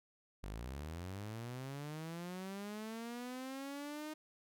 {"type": "linear sweep", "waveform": "sawtooth", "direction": "up", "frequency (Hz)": [46.25, 310.4], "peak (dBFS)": -39, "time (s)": [0.43, 4.14], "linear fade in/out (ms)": 10, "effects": []}